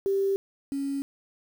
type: tone pair in turn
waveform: sine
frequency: 392 / 277.2 Hz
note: G4 / C#4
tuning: 0 / 0 cents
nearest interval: tritone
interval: 600 cents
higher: first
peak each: -22 / -27 dBFS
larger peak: first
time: 0.06-0.36 / 0.72-1.02 s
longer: neither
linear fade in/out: 0 ms
effects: 8-bit